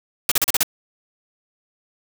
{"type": "noise bursts", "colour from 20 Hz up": "white", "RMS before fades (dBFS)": -17, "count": 6, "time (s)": [0.29, 0.631], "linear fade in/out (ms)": 2, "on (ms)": 26, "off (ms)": 37, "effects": []}